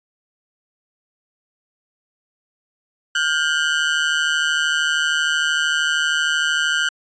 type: ring-modulated tone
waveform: 30% pulse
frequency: 1500 Hz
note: F#6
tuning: 23 cents sharp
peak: -11 dBFS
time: 3.15-6.89 s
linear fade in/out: 5 ms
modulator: 76.5 Hz
effects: resampled to 16000 Hz